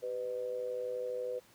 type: tone with amplitude modulation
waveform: sine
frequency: 499.1 Hz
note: B4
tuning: 18 cents sharp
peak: -31 dBFS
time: 0.02-1.4 s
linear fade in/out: 20 ms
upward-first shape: sine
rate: 112 Hz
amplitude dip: 70%
effects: pink hiss -62 dBFS RMS until 1.54 s + high-pass 100 Hz 12 dB/octave